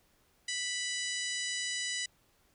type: harmonic tone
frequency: 987.8 Hz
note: B5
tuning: in tune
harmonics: 2 / 3 / 4 / 5 / 6 / 7 / 8 / 9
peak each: -38 / -40 / -41 / -42 / -43 / -43 / -44 / -45 dBFS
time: 0.48-2.06 s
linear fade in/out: 5 ms
effects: pink hiss -69 dBFS RMS until 2.54 s